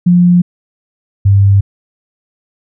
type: tone pair in turn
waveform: sine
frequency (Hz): 176.6 / 99.11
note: F3 / G2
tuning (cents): +20 / +20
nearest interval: minor seventh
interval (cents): 1000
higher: first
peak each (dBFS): -4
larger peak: neither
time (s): 0.06-0.42 / 1.25-1.61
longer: neither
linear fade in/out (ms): 10
effects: none